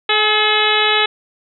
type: harmonic tone with a mistuned harmonic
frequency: 427.4 Hz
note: G#4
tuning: 50 cents sharp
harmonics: 1 / 2 / 3 / 4 / 5 / 6 / 7 / 8 / 9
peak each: -21 / -21 / -21 / -21 / -21 / -21 / -21 / -21 / -21 dBFS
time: 0.09-1.06 s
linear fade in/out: 5 ms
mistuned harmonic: 2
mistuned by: -28 cents
effects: none